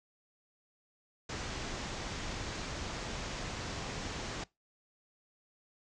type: low-pass noise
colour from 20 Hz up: pink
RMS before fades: -40 dBFS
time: 1.29-4.44 s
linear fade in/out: 5 ms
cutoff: 7200 Hz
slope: 48 dB/octave
effects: noise-tail reverb RT60 0.2 s tail -22 dB re dry